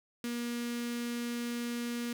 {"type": "tone with notch filter", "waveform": "sawtooth", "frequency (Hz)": 238.4, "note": "A#3", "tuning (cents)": 39, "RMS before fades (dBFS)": -36, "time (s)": [0.24, 2.13], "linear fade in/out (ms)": 2, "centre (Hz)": 780, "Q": 0.67, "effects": []}